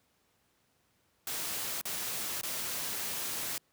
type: noise with dropouts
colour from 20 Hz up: white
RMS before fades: -36 dBFS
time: 1.27-3.58 s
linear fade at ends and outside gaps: 1 ms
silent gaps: 1.813-1.854 / 2.412-2.433 s
effects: pink hiss -72 dBFS RMS until 3.72 s + high-pass 80 Hz 12 dB/octave